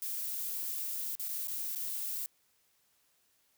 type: noise with dropouts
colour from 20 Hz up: violet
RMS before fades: -37 dBFS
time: 0.02-2.26 s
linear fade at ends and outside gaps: 0 ms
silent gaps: 1.153-1.196 / 1.284-1.29 / 1.472-1.482 / 1.75-1.758 s
effects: white hiss -72 dBFS RMS until 3.57 s